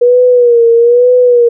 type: tone with vibrato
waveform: sine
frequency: 480.5 Hz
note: B4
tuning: 48 cents flat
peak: -3 dBFS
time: 0.01-1.49 s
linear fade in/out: 10 ms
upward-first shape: sine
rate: 1.1 Hz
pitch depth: 65 cents each way
effects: none